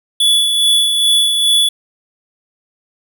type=tone with tremolo; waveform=square; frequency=3431 Hz; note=A7; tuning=44 cents flat; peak=-9 dBFS; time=0.2-1.69 s; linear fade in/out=5 ms; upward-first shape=sine; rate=2.4 Hz; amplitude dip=40%; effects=none

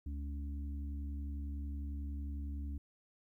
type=harmonic tone; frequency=71 Hz; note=C#2; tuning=42 cents sharp; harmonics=1 / 3 / 4; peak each=-38 / -52 / -50 dBFS; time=0.06-2.78 s; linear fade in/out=5 ms; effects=13-bit

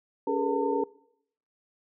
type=tone cluster; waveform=sine; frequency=282.2 / 408 / 438.4 / 479.4 / 902 Hz; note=C#4 / G#4 / A4 / A#4 / A5; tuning=+31 / -31 / -6 / +48 / +43 cents; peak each=-31 dBFS; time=0.27-0.84 s; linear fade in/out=5 ms; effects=noise-tail reverb RT60 0.7 s tail -22 dB re dry

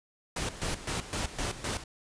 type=noise with tremolo; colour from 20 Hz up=pink; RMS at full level=-32 dBFS; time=0.36-1.84 s; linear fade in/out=5 ms; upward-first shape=square; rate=3.9 Hz; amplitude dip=75%; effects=resampled to 22050 Hz

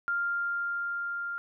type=tone with level ramp; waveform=sine; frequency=1396.9 Hz; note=F6; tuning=in tune; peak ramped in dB=-26 to -32 dBFS; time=0.08-1.38 s; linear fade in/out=0 ms; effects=none

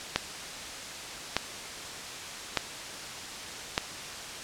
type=click train; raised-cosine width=0.2 ms; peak=-6 dBFS; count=4; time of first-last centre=0.16-3.779 s; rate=0.829 Hz; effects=white hiss -39 dBFS RMS until 4.43 s + low-pass 7000 Hz 12 dB/octave

